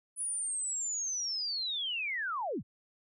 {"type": "linear sweep", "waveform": "sine", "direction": "down", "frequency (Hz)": [10000, 61.74], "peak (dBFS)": -32, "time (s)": [0.16, 2.63], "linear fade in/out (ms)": 50, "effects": []}